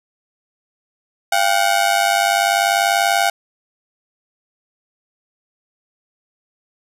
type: ring-modulated tone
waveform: sawtooth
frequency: 740 Hz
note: F#5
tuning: in tune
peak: -7 dBFS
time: 1.32-3.3 s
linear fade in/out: 5 ms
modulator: 50.2 Hz
effects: resampled to 32000 Hz + 7-bit